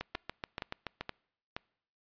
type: two click trains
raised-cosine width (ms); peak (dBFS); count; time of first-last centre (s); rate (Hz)
0.3; -20 / -20; 8 / 4; 0.01-1.01 / 0.15-1.565; 7 / 2.12
effects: noise-tail reverb RT60 0.7 s tail -26 dB re dry + resampled to 11025 Hz